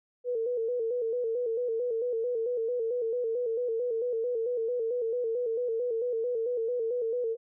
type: tone with vibrato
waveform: sine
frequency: 471.4 Hz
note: A#4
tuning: 19 cents sharp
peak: -27 dBFS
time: 0.24-7.37 s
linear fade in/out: 50 ms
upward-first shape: square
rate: 4.5 Hz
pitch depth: 73 cents each way
effects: none